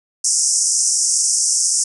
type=band-pass noise; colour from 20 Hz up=pink; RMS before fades=-17 dBFS; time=0.24-1.84 s; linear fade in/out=5 ms; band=5300 to 9600 Hz; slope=96 dB/octave; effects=none